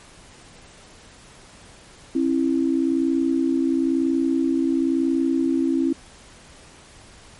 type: tone pair together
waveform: sine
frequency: 269.6 / 330.6 Hz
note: C#4 / E4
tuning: -48 / +5 cents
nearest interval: major third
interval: 353 cents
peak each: -20 / -21 dBFS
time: 2.15-5.93 s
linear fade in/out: 5 ms
effects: pink hiss -47 dBFS RMS until 7.39 s + MP3 48 kbps